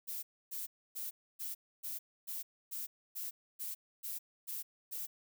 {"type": "noise bursts", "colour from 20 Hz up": "violet", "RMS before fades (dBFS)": -41, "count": 12, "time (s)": [0.07, 5.07], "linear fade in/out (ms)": 20, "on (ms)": 160, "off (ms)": 280, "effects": []}